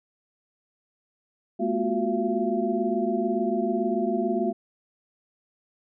sine tone cluster, 213.3 / 240.2 / 353.5 / 371.5 / 680 Hz, G#3 / B3 / F4 / F#4 / F5, +46 / -48 / +21 / +7 / -46 cents, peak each -29 dBFS, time 1.59-4.53 s, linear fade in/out 20 ms, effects none

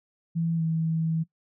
sine tone with pitch glide, 165.8 to 161.92 Hz, E3 to E3, +10 to -31 cents, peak -23 dBFS, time 0.35-1.24 s, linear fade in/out 20 ms, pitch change -41 cents, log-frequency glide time 0.56-0.62 s, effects noise-tail reverb RT60 0.1 s tail -20 dB re dry

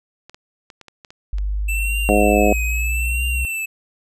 clicks, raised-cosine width 0.2 ms, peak -23 dBFS, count 8, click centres 0.296 / 0.345 / 0.702 / 0.813 / 0.883 / 1.048 / 1.105 / 1.384 s
sine exponential sweep, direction up, 49 to 65.41 Hz, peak -19 dBFS, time 1.33-3.45 s, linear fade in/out 0 ms
square tone with vibrato, 2644 Hz, E7, 5 cents sharp, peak -23 dBFS, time 1.68-3.66 s, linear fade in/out 10 ms, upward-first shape triangle, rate 0.79 Hz, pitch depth 92 cents each way
harmonic tone, 103.83 Hz, G#2, in tune, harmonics 2 / 3 / 4 / 5 / 6 / 7, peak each -20 / -20 / -20 / -20 / -20 / -20 dBFS, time 2.09-2.53 s, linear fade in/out 0 ms
effects none

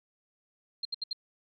sine tone bursts, 4186 Hz, C8, in tune, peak -30 dBFS, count 4, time 0.83-1.131 s, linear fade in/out 5 ms, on 22 ms, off 71 ms, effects none

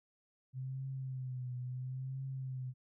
sine tone with vibrato, 129.2 Hz, C3, 21 cents flat, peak -38 dBFS, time 0.53-2.74 s, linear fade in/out 50 ms, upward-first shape triangle, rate 0.73 Hz, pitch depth 69 cents each way, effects none

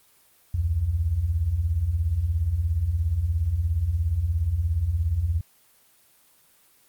sine beating tone pair, 68.7 / 85.7 Hz, C#2 / F2, -15 / -32 cents, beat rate 17 Hz, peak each -28 / -22 dBFS, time 0.54-5.41 s, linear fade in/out 5 ms, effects white hiss -59 dBFS RMS until 6.88 s + Opus 24 kbps

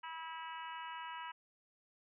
harmonic tone, 324.5 Hz, E4, 27 cents flat, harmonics 3 / 4 / 5 / 6 / 7 / 8 / 9, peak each -45 / -51 / -52 / -55 / -58 / -57 / -54 dBFS, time 0.03-1.32 s, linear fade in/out 10 ms, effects none

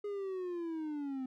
triangle linear sweep, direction down, 415.3 to 255.6 Hz, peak -34 dBFS, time 0.04-1.26 s, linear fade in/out 5 ms, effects none

